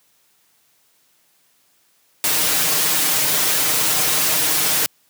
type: noise with comb filter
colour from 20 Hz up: white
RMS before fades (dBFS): -18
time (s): 2.24-4.86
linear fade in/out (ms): 0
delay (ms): 6.5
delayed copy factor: +0.75
effects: white hiss -60 dBFS RMS until 5.09 s + high-pass 100 Hz 12 dB/octave